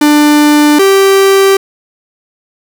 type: tone pair in turn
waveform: 45% pulse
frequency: 296.8 / 389.9 Hz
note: D4 / G4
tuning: +18 / -9 cents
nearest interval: perfect fourth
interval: 473 cents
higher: second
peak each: -4 dBFS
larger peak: neither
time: 0.01-0.79 / 0.79-1.57 s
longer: neither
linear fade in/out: 5 ms
effects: none